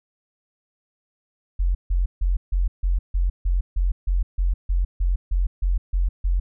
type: tone bursts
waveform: sine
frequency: 44.39 Hz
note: F1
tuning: 29 cents sharp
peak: -17 dBFS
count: 16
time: 1.59-6.4 s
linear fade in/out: 10 ms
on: 160 ms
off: 150 ms
effects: none